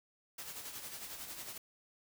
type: noise with tremolo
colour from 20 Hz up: white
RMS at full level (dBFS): -44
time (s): 0.38-1.58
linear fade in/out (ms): 5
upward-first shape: sine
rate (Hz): 11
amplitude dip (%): 50
effects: none